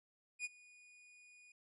45% pulse tone with ADSR envelope, 2458 Hz, D#7, 22 cents flat, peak -37 dBFS, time 0.39-1.52 s, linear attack 58 ms, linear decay 29 ms, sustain -23 dB, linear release 3 ms, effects resampled to 24000 Hz

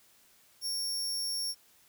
sawtooth tone, 5500 Hz, F8, 27 cents flat, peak -29 dBFS, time 0.61-1.55 s, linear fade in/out 50 ms, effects white hiss -63 dBFS RMS until 1.88 s

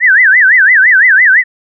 sine tone with vibrato, 1752 Hz, A6, 8 cents flat, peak -3 dBFS, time 0-1.44 s, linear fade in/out 50 ms, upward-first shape sine, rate 5.9 Hz, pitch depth 260 cents each way, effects none

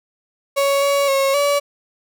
35% pulse tone with pitch steps, 557 / 562 / 545 / 572 Hz, C#5 / C#5 / C#5 / D5, +8 / +24 / -29 / -46 cents, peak -13 dBFS, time 0.56-1.6 s, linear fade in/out 20 ms, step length 260 ms, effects none

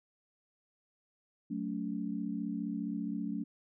sine chord, F# minor, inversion none, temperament equal with one note detuned, 185 / 220 / 284.2 Hz, F#3 / A3 / C#4, 0 / 0 / +43 cents, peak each -39 / -37 / -38 dBFS, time 1.5-3.44 s, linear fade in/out 10 ms, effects none

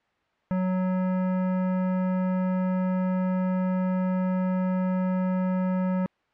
sine tone with hard clipping, 185 Hz, F#3, in tune, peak -25 dBFS, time 0.51-6.06 s, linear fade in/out 0 ms, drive 16 dB, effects white hiss -68 dBFS RMS until 6.33 s + low-pass 2000 Hz 12 dB/octave

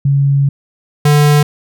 sine / square tone pair in turn, 139.5 / 147.41 Hz, C#3 / D3, +11 / +7 cents, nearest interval minor second, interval 96 cents, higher second, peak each -8 / -7 dBFS, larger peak second, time 0.05-0.49 / 1.05-1.43 s, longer first, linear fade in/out 5 ms, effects none

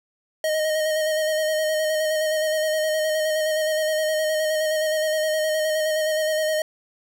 square tone with vibrato, 622.3 Hz, D#5, in tune, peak -21 dBFS, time 0.44-6.62 s, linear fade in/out 2 ms, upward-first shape square, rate 9.6 Hz, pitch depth 20 cents each way, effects none

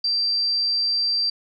sine tone, 4699 Hz, D8, in tune, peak -19 dBFS, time 0.04-1.3 s, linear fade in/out 5 ms, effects none

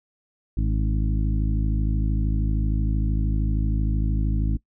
harmonic tone with a mistuned harmonic, 53 Hz, G#1, 36 cents sharp, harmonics 1 / 2 / 3 / 4 / 5 / 6, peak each -21 / -27 / -31 / -33 / -35 / -37 dBFS, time 0.57-4.57 s, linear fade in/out 5 ms, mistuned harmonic 5, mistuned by +30 cents, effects noise-tail reverb RT60 0.1 s tail -21 dB re dry

